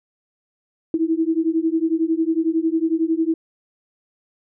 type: beating tone pair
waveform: sine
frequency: 319.4 / 330.4 Hz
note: D#4 / E4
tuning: +45 / +4 cents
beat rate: 11 Hz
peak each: -20 dBFS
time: 0.94-3.34 s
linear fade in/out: 2 ms
effects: none